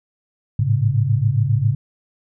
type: tone cluster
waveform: sine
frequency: 104.8 / 112.2 / 137.4 Hz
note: G#2 / A2 / C#3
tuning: +16 / +34 / -15 cents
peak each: -19 dBFS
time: 0.59-1.75 s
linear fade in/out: 5 ms
effects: none

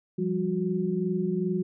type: tone cluster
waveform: sine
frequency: 173.2 / 195.7 / 365.5 Hz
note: F3 / G3 / F#4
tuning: -14 / -3 / -21 cents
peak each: -29 dBFS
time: 0.18-1.63 s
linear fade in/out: 10 ms
effects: none

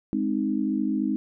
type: chord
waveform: sine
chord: Ab major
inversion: none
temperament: equal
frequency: 207.7 / 261.6 / 311.1 Hz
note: Ab3 / C4 / Eb4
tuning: 0 / 0 / 0 cents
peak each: -27 dBFS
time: 0.13-1.16 s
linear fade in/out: 0 ms
effects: none

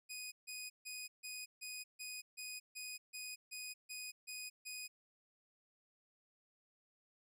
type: tone bursts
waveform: 15% pulse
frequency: 2489 Hz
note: D#7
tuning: in tune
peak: -38 dBFS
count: 13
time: 0.09-4.88 s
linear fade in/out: 20 ms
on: 230 ms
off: 150 ms
effects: none

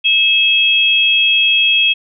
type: tone pair together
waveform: sine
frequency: 2600 / 3271 Hz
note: E7 / G#7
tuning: -24 / -27 cents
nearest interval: major third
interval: 397 cents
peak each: -12 dBFS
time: 0.04-1.94 s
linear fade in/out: 20 ms
effects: none

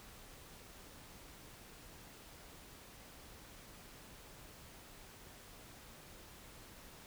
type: silence
effects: pink hiss -56 dBFS RMS until 7.06 s

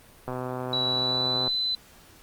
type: click train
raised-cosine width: 1 ms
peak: -18 dBFS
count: 153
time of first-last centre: 0.28-1.477 s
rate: 127 Hz
type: tone with pitch glide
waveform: sine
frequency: 3925 to 4021 Hz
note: B7 to B7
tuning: -11 to +30 cents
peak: -24 dBFS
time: 0.73-1.75 s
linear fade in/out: 2 ms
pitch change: +41 cents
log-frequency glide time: 0.85-1.56 s
effects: pink hiss -53 dBFS RMS until 2.22 s + Opus 32 kbps

